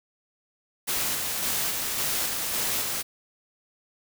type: noise with tremolo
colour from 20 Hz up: white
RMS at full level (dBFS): -27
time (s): 0.87-3.03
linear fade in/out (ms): 20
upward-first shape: square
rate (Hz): 1.8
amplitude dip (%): 25
effects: none